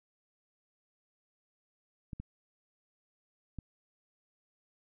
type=clicks; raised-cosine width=5 ms; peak=-28 dBFS; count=3; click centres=2.132 / 2.2 / 3.587 s; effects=none